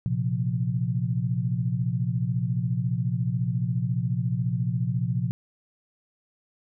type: chord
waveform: sine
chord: Bb suspended second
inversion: none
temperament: equal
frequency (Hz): 116.54 / 130.81 / 174.61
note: Bb2 / C3 / F3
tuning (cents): 0 / 0 / 0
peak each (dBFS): -27 / -27 / -29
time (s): 0.06-5.31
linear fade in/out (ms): 0
effects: none